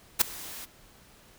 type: noise with ADSR envelope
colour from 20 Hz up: white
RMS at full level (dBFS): -18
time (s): 0.19-0.66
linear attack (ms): 24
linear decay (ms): 5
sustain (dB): -23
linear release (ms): 21
effects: pink hiss -56 dBFS RMS until 1.38 s